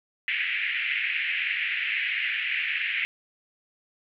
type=band-pass noise; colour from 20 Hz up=white; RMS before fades=-28 dBFS; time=0.28-3.05 s; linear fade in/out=0 ms; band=1800 to 2700 Hz; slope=48 dB/octave; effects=none